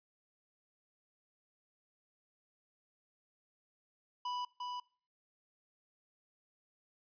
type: tone with echo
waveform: square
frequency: 987.8 Hz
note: B5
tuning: in tune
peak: -37 dBFS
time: 4.25-4.45 s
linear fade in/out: 5 ms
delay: 350 ms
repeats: 1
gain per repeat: -3 dB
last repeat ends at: 4.8 s
effects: noise-tail reverb RT60 0.4 s tail -22 dB re dry + resampled to 11025 Hz